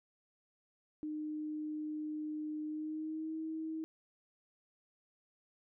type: tone with pitch glide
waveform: sine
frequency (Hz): 305.3 to 318.3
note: D#4 to D#4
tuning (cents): -33 to +39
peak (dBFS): -37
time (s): 1.03-3.84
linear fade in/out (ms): 0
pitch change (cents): +72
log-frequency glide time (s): 2.65-3.35
effects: none